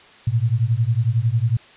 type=beating tone pair; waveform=sine; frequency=110 / 121 Hz; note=A2 / B2; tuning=0 / -35 cents; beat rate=11 Hz; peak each=-19 dBFS; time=0.27-1.57 s; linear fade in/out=5 ms; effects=white hiss -47 dBFS RMS until 1.76 s + resampled to 8000 Hz

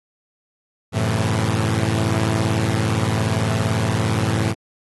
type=chord; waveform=sawtooth; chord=F# half-diminished seventh; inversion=none; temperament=equal; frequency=92.5 / 110 / 130.81 / 164.81 Hz; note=F#2 / A2 / C3 / E3; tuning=0 / 0 / 0 / 0 cents; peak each=-21 / -16 / -22 / -22 dBFS; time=0.92-4.55 s; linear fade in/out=50 ms; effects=AAC 32 kbps

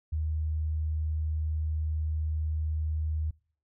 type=tone; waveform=sine; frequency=77.8 Hz; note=D#2; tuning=in tune; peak=-27 dBFS; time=0.12-3.31 s; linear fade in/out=10 ms; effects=noise-tail reverb RT60 0.5 s tail -25 dB re dry

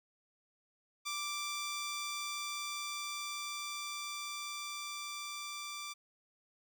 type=tone with level ramp; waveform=10% pulse; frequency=1174.7 Hz; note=D6; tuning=in tune; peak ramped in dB=-28 to -33 dBFS; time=1.05-5.94 s; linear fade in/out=20 ms; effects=none

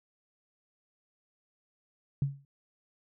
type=tone with exponential decay; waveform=sine; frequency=139.2 Hz; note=C#3; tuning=8 cents sharp; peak=-22 dBFS; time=2.22-2.45 s; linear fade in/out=2 ms; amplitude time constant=48 ms; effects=none

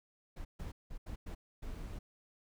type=noise bursts at uneven times; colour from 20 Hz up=brown; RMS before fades=-43 dBFS; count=6; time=0.36-0.45 / 0.59-0.72 / 0.9-0.98 / 1.06-1.16 / 1.26-1.35 / 1.62-1.99 s; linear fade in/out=10 ms; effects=none

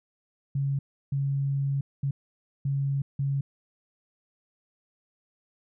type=tone bursts at uneven times; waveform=sine; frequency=138.59 Hz; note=C#3; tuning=in tune; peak=-24 dBFS; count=5; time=0.55-0.79 / 1.12-1.81 / 2.03-2.11 / 2.65-3.02 / 3.19-3.41 s; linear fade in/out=5 ms; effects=none

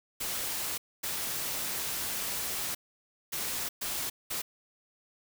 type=noise bursts at uneven times; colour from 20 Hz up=white; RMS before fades=-34 dBFS; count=5; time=0.2-0.78 / 1.03-2.75 / 3.32-3.69 / 3.81-4.1 / 4.3-4.42 s; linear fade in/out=10 ms; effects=none

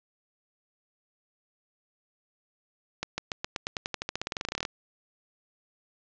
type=accelerating click train; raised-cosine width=0.2 ms; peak=-13 dBFS; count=25; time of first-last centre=3.03-4.652 s; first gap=150 ms; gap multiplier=0.92; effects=resampled to 16000 Hz + 9-bit

